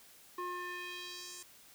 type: tone with band-pass filter sweep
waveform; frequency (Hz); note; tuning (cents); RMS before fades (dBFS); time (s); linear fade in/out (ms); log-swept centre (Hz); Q
square; 356.9; F4; +38; -43; 0.38-1.43; 5; 930 to 8100; 1.8
effects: white hiss -59 dBFS RMS until 1.74 s